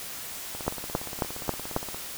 two click trains, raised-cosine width 1 ms, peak -23 / -10 dBFS, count 25 / 5, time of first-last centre 0.55-1.945 / 0.68-1.764 s, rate 17.2 / 3.69 Hz, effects white hiss -38 dBFS RMS until 2.17 s

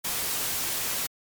white noise, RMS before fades -29 dBFS, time 0.04-1.07 s, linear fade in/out 10 ms, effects MP3 96 kbps

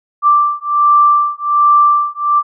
sine beating tone pair, 1174.7 / 1176 Hz, D6 / D6, 0 / +2 cents, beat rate 1.3 Hz, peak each -11 dBFS, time 0.22-2.43 s, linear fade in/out 50 ms, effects none

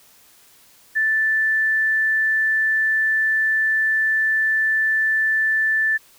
sine tone, 1760 Hz, A6, in tune, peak -16 dBFS, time 0.95-5.98 s, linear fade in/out 20 ms, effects white hiss -52 dBFS RMS until 6.18 s

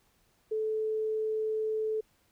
sine tone, 435.5 Hz, A4, 18 cents flat, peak -28 dBFS, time 0.51-2.01 s, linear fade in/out 10 ms, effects pink hiss -69 dBFS RMS until 2.31 s

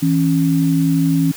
sine tone pair together, 163.4 / 275 Hz, E3 / C#4, -15 / -14 cents, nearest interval major sixth, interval 901 cents, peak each -15 dBFS, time 0.02-1.32 s, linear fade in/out 10 ms, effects white hiss -35 dBFS RMS until 1.36 s

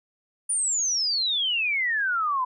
sine exponential sweep, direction down, 9630 to 987.8 Hz, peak -22 dBFS, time 0.49-2.45 s, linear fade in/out 10 ms, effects none

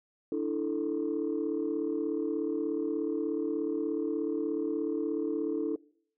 sine chord, D suspended second, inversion none, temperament just, 293.7 / 330.4 / 440.5 Hz, D4 / E4 / A4, 0 / +4 / +2 cents, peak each -32 dBFS, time 0.32-5.76 s, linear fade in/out 2 ms, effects noise-tail reverb RT60 0.6 s tail -23 dB re dry + tanh soft clip ceiling -22 dBFS

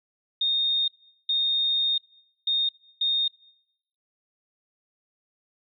sine tone bursts at uneven times, 3683 Hz, A#7, 22 cents flat, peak -21 dBFS, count 4, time 0.41-0.88 / 1.29-1.98 / 2.47-2.69 / 3.01-3.28 s, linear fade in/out 5 ms, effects noise-tail reverb RT60 0.9 s tail -26 dB re dry

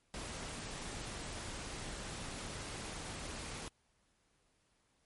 pink noise, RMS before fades -44 dBFS, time 0.14-3.68 s, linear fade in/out 0 ms, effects pink hiss -75 dBFS RMS until 5.05 s + MP3 48 kbps

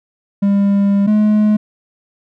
triangle tone pair in turn, 200 / 211.9 Hz, G3 / G#3, +35 / +35 cents, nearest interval minor second, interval 100 cents, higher second, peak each -8 / -7 dBFS, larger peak second, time 0.42-1.07 / 1.07-1.57 s, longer first, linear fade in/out 10 ms, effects none

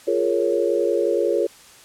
sine chord, Bb minor seventh, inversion second, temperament equal, 349.2 / 415.3 / 466.2 / 554.4 Hz, F4 / Ab4 / Bb4 / Db5, 0 / 0 / 0 / 0 cents, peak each -23 dBFS, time 0.07-1.47 s, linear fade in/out 10 ms, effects white hiss -47 dBFS RMS until 1.84 s + low-pass 10000 Hz 12 dB/octave

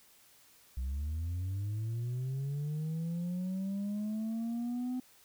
sine linear sweep, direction up, 61.74 to 254.9 Hz, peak -30 dBFS, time 0.77-5 s, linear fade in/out 5 ms, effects tanh soft clip ceiling -32 dBFS + white hiss -62 dBFS RMS until 5.24 s

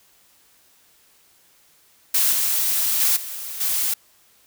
blue noise with level steps, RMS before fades -18 / -21 / -18 / -32 / -22 dBFS, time 2.14-3.94 s, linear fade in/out 5 ms, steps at 2.32 / 3 / 3.16 / 3.6 s, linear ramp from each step 10 ms, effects white hiss -57 dBFS RMS until 4.46 s

